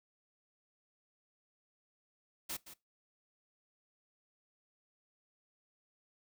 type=noise with echo; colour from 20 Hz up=white; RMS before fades=-40 dBFS; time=2.49-2.57 s; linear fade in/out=10 ms; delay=170 ms; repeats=1; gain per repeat=-12 dB; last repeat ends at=2.74 s; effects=noise-tail reverb RT60 0.2 s tail -20 dB re dry